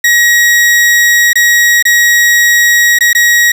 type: tone with dropouts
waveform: 40% pulse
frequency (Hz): 1900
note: A#6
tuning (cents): +33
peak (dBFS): -4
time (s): 0.04-3.52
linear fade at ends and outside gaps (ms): 5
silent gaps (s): 1.332-1.355 / 1.826-1.852 / 2.988-3.007 / 3.131-3.149
effects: 7-bit